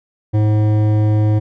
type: tone with hard clipping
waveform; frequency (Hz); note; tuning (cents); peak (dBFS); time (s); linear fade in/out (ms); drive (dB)
sine; 106.6; G#2; +46; -13; 0.33-1.4; 20; 12
effects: none